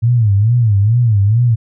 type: tone with vibrato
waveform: sine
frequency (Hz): 110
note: A2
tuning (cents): 0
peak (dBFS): -8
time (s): 0.02-1.56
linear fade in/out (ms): 20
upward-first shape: sine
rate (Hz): 2.3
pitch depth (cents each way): 190
effects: none